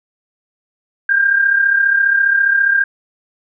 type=tone pair together; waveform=sine; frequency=1568 / 1602.8 Hz; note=G6 / G6; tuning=0 / +38 cents; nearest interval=unison; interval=38 cents; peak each=-18 / -11 dBFS; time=1.09-2.84 s; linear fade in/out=5 ms; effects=none